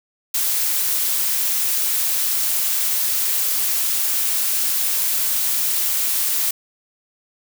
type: noise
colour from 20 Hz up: blue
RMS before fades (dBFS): -20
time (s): 0.34-6.51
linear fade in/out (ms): 5
effects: none